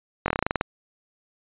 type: slowing click train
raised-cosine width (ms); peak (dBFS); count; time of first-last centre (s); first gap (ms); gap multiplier
0.5; -7; 11; 0.26-0.611; 21; 1.11
effects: resampled to 8000 Hz